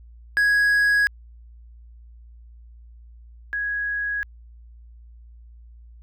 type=tone pair in turn; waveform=triangle / sine; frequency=1661.2 / 1661.2 Hz; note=G#6 / G#6; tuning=0 / 0 cents; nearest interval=unison; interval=0 cents; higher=neither; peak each=-14 / -23 dBFS; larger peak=first; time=0.37-1.07 / 3.53-4.23 s; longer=neither; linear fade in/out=0 ms; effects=added 58 Hz sine -43 dBFS peak until 6.02 s